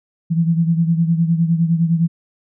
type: beating tone pair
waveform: sine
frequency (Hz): 164.81 / 174.61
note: E3 / F3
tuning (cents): 0 / 0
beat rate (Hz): 9.8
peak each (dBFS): -14 / -20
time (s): 0.3-2.08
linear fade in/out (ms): 20
effects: none